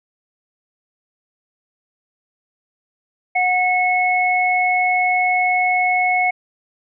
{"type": "tone pair together", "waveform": "sine", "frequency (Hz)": [731.5, 2192], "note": ["F#5", "C#7"], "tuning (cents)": [-20, -20], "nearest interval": "octave + perfect fifth", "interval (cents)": 1900, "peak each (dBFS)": -17, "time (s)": [3.35, 6.31], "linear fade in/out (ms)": 10, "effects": []}